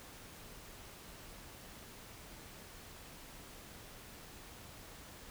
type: silence
effects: pink hiss -53 dBFS RMS until 5.3 s